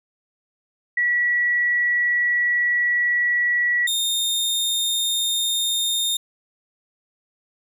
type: tone pair in turn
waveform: sine / sawtooth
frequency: 1938 / 3658 Hz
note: B6 / A#7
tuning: -33 / -33 cents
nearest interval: major seventh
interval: 1100 cents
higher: second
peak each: -17 dBFS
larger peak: neither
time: 0.97-3.87 / 3.87-6.17 s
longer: first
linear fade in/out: 5 ms
effects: none